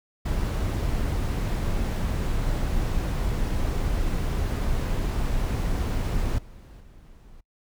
brown noise with level steps, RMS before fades -25 / -45 / -49 dBFS, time 0.25-7.41 s, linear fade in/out 10 ms, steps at 6.38 / 6.8 s, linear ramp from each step 5 ms, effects noise-tail reverb RT60 0.1 s tail -23 dB re dry

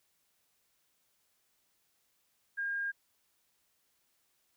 sine tone, 1615 Hz, G#6, 49 cents flat, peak -32 dBFS, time 2.57-2.92 s, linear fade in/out 20 ms, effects white hiss -75 dBFS RMS until 4.56 s

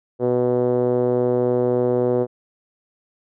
5% pulse tone with low-pass filter, 123.47 Hz, B2, in tune, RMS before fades -19 dBFS, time 0.19-2.27 s, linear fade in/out 50 ms, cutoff 450 Hz, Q 3.2, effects none

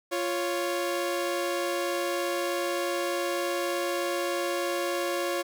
sawtooth tone pair together, 348.5 / 554.4 Hz, F4 / C#5, -4 / 0 cents, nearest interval minor sixth, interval 804 cents, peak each -26 dBFS, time 0.11-5.43 s, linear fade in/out 20 ms, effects none

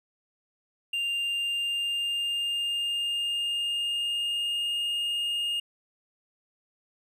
triangle tone with pitch glide, 2794 to 2838 Hz, F7 to F7, 0 to +27 cents, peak -25 dBFS, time 0.93-5.6 s, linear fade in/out 5 ms, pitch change +27 cents, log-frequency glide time 1.07-4.8 s, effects none

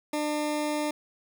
20% pulse tone, 300 Hz, D4, 37 cents sharp, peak -22 dBFS, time 0.13-0.91 s, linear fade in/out 5 ms, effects none

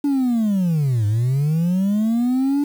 sine linear two-way sweep, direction down then up, 291.1 to 101.1 to 291.1 Hz, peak -13 dBFS, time 0.04-2.64 s, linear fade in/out 5 ms, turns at 1.06 s, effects tanh soft clip ceiling -15 dBFS + 7-bit

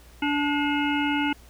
harmonic tone with a mistuned harmonic, 289.7 Hz, D4, 24 cents flat, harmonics 1 / 3 / 5 / 7 / 9 / 10, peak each -24 / -29 / -31 / -32 / -34 / -34 dBFS, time 0.22-1.33 s, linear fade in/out 5 ms, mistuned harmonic 7, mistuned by +87 cents, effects added 60 Hz sine -49 dBFS peak until 1.49 s + pink hiss -54 dBFS RMS until 1.49 s

